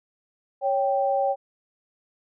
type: tone pair together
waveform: sine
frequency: 554.4 / 784 Hz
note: C#5 / G5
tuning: 0 / 0 cents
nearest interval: tritone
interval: 600 cents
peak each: -23 dBFS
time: 0.61-1.36 s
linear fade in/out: 50 ms
effects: none